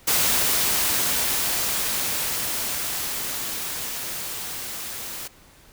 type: noise with level ramp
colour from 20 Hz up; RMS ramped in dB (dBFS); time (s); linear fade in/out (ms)
white; -20 to -34; 0.07-5.28; 10
effects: pink hiss -52 dBFS RMS until 5.72 s